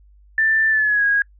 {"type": "tone with pitch glide", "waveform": "sine", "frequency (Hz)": [1773, 1644.7], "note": ["A6", "G#6"], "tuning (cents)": [13, -17], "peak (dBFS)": -14, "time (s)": [0.38, 1.22], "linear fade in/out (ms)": 2, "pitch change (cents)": -130, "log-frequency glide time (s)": [0.69, 1.05], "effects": ["noise-tail reverb RT60 0.1 s tail -26 dB re dry", "added 50 Hz sine -47 dBFS peak until 1.39 s"]}